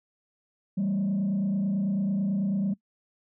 sine tone with frequency modulation, 196 Hz, G3, in tune, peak -22 dBFS, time 0.77-2.74 s, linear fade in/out 10 ms, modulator 29.1 Hz, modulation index 0.63, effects noise-tail reverb RT60 0.1 s tail -23 dB re dry + tanh soft clip ceiling -22 dBFS

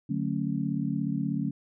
sine chord, D major seventh, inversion none, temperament just, 146.83 / 183.54 / 220.2 / 275.3 Hz, D3 / F#3 / A3 / C#4, 0 / -14 / +2 / -12 cents, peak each -32 dBFS, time 0.09-1.51 s, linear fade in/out 10 ms, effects none

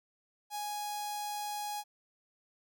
sawtooth tone with notch filter, 830.6 Hz, G#5, in tune, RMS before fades -38 dBFS, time 0.5-1.84 s, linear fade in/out 50 ms, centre 1900 Hz, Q 0.75, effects none

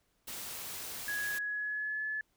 white noise, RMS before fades -42 dBFS, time 0.27-1.39 s, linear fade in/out 10 ms
sine tone with pitch glide, 1668 to 1722.8 Hz, G#6 to A6, +7 to -37 cents, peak -33 dBFS, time 1.08-2.21 s, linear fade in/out 2 ms, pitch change +56 cents, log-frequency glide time 1.34-2.03 s
effects pink hiss -75 dBFS RMS until 2.36 s

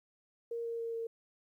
sine tone with pitch steps, 466.2 / 463.2 / 460.3 / 457.4 Hz, A#4 / A#4 / A#4 / A#4, 0 / -11 / -22 / -33 cents, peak -35 dBFS, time 0.51-1.07 s, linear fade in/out 5 ms, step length 140 ms, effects 12-bit

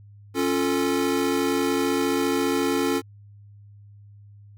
square chord, Db augmented, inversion none, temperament equal with one note detuned, 275 / 349.2 / 440 Hz, Db4 / F4 / A4, -14 / 0 / 0 cents, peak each -25 / -27 / -27 dBFS, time 0.34-3.02 s, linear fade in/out 50 ms, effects added 102 Hz sine -45 dBFS peak until 4.57 s

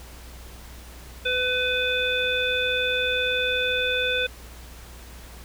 harmonic tone, 502 Hz, B4, 28 cents sharp, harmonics 1 / 3 / 5 / 7, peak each -27 / -27 / -27 / -27 dBFS, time 1.25-4.27 s, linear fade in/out 10 ms, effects added 60 Hz sine -42 dBFS peak until 5.44 s + pink hiss -46 dBFS RMS until 5.44 s

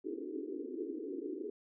white band-pass noise, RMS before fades -41 dBFS, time 0.04-1.5 s, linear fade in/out 5 ms, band 260 to 440 Hz, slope 96 dB/octave, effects none

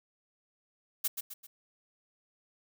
blue noise with echo, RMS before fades -29 dBFS, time 1.04-1.08 s, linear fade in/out 10 ms, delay 130 ms, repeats 3, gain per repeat -7 dB, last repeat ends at 1.47 s, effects none

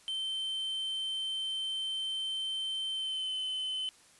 triangle tone with pitch glide, 3100 to 3049 Hz, G7 to G7, -20 to -49 cents, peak -31 dBFS, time 0.08-3.89 s, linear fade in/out 0 ms, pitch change -29 cents, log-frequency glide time 2.91-3.33 s, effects white hiss -60 dBFS RMS until 4.19 s + resampled to 24000 Hz

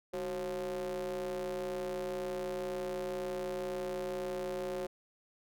square ring-modulated tone, 85 Hz, F2, 46 cents flat, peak -33 dBFS, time 0.13-4.87 s, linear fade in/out 10 ms, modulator 456 Hz, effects none

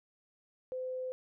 sine tone, 512 Hz, C5, 38 cents flat, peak -35 dBFS, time 0.72-1.12 s, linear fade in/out 0 ms, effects none

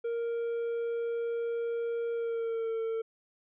triangle tone with pitch glide, 466.2 to 450.6 Hz, A#4 to A4, 0 to +41 cents, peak -28 dBFS, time 0.04-3.02 s, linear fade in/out 10 ms, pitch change -59 cents, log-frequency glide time 2.13-2.74 s, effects resampled to 8000 Hz

